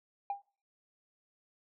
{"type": "tone with exponential decay", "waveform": "sine", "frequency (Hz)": 802, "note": "G5", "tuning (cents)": 39, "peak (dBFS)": -27, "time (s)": [0.3, 0.42], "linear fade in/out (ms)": 2, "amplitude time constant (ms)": 26, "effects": ["noise-tail reverb RT60 0.4 s tail -23 dB re dry", "tanh soft clip ceiling -28 dBFS"]}